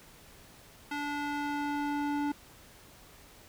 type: tone with band-pass filter sweep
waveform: square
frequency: 290.3 Hz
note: D4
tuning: 20 cents flat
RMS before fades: -33 dBFS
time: 0.91-2.32 s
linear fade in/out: 5 ms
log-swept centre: 1600 to 590 Hz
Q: 0.74
effects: pink hiss -55 dBFS RMS until 3.48 s